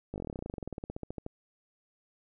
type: slowing click train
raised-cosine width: 2 ms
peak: -24 dBFS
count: 27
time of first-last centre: 0.14-1.264 s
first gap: 19 ms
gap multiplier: 1.06
effects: none